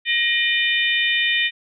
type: harmonic tone with a mistuned harmonic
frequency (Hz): 604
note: D5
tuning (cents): +48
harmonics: 3 / 4 / 5 / 6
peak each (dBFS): -21 / -22 / -23 / -24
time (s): 0.05-1.51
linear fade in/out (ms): 50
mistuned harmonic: 3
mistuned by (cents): +64
effects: none